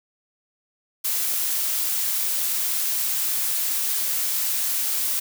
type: noise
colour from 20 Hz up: blue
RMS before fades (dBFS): -24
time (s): 1.04-5.2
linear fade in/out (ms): 10
effects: none